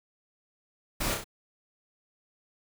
pink noise with echo, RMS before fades -30 dBFS, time 1-1.15 s, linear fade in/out 10 ms, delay 31 ms, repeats 3, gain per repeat -4 dB, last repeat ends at 1.243 s, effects none

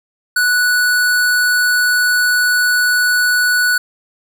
square tone, 1477 Hz, F#6, 3 cents flat, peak -12 dBFS, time 0.36-3.78 s, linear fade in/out 5 ms, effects none

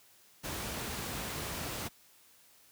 pink noise, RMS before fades -38 dBFS, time 0.43-1.89 s, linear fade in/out 20 ms, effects white hiss -62 dBFS RMS until 2.71 s + high-pass 60 Hz 12 dB/octave

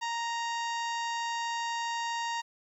harmonic tone with a mistuned harmonic, 932.3 Hz, A#5, in tune, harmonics 1 / 2 / 3 / 4 / 5 / 6 / 7 / 8, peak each -32 / -38 / -42 / -44 / -46 / -48 / -49 / -50 dBFS, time 0.01-2.42 s, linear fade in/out 20 ms, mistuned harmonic 8, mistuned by -43 cents, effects 11-bit

